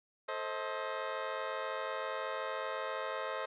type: chord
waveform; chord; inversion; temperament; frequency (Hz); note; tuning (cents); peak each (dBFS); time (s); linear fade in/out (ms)
20% pulse; A diminished; none; just; 440 / 528 / 633.6; A4 / C5 / Eb5; 0 / +16 / +31; -38 / -34 / -35; 0.28-3.46; 10
effects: resampled to 8000 Hz + 11-bit